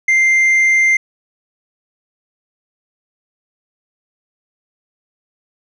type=tone with tanh clipping; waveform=sine; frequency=2093 Hz; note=C7; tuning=in tune; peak=-10 dBFS; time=0.08-0.97 s; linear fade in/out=5 ms; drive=3 dB; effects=none